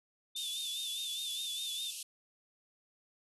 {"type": "tone with vibrato", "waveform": "sine", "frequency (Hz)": 3548, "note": "A7", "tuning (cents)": 14, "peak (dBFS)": -37, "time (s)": [0.35, 1.91], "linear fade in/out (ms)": 10, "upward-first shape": "sine", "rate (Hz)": 4.9, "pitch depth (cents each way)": 65}
{"type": "band-pass noise", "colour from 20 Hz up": "white", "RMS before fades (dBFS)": -44, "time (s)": [0.36, 2.03], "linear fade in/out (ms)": 5, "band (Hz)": [2600, 12000], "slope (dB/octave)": 96}
{"effects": []}